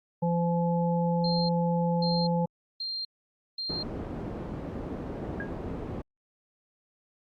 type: harmonic tone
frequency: 171 Hz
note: F3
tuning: 36 cents flat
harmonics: 1 / 3 / 5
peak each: -25 / -30 / -32 dBFS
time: 0.22-2.46 s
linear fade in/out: 10 ms
type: tone bursts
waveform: sine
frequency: 4186 Hz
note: C8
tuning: in tune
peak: -31 dBFS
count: 4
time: 1.24-3.83 s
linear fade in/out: 5 ms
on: 250 ms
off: 530 ms
type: low-pass noise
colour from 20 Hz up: white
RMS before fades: -36 dBFS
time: 3.69-6.02 s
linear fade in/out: 10 ms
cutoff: 380 Hz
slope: 12 dB/octave
type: tone with exponential decay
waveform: sine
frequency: 1639 Hz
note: G#6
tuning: 23 cents flat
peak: -31 dBFS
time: 5.4-5.54 s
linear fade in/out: 1 ms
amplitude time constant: 30 ms
effects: Opus 48 kbps